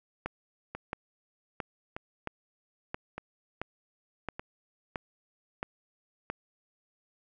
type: two click trains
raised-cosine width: 0.5 ms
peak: -22 / -18 dBFS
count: 4 / 10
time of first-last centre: 0.75-4.395 / 0.26-6.3 s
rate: 0.823 / 1.49 Hz
effects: none